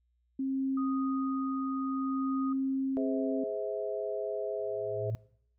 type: tone with tremolo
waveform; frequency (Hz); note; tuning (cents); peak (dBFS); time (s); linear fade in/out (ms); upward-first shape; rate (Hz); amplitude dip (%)
sine; 267.6; C4; +39; -28; 0.39-3.44; 5; sine; 0.57; 30
type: tone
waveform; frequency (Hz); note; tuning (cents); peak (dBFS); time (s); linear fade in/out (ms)
sine; 1242; D#6; -3; -38; 0.77-2.53; 5
type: chord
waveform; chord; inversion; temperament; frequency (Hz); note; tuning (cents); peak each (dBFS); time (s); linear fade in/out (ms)
sine; Ab augmented; none; just; 415.3 / 519.1 / 648.9; Ab4 / C5 / E5; 0 / -14 / -27; -35 / -38 / -36; 2.97-5.1; 0
type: tone with exponential growth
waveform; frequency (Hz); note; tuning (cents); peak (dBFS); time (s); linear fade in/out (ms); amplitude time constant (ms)
sine; 111.3; A2; +20; -28; 4.59-5.15; 0; 120
effects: noise-tail reverb RT60 0.7 s tail -23 dB re dry + added 60 Hz sine -70 dBFS peak until 5.58 s